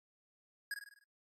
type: tone with echo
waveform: square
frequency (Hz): 1653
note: G#6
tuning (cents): -9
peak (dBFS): -37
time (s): 0.71-0.74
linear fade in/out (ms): 2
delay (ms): 50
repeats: 6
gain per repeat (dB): -5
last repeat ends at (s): 1.04
effects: noise-tail reverb RT60 0.1 s tail -20 dB re dry + MP3 64 kbps